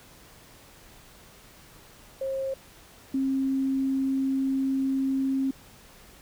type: tone pair in turn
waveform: sine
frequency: 536 / 268 Hz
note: C5 / C4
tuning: +42 / +42 cents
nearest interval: octave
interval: 1200 cents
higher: first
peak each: -27 / -23 dBFS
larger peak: second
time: 2.21-2.54 / 3.14-5.51 s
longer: second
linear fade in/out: 5 ms
effects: pink hiss -52 dBFS RMS until 6.21 s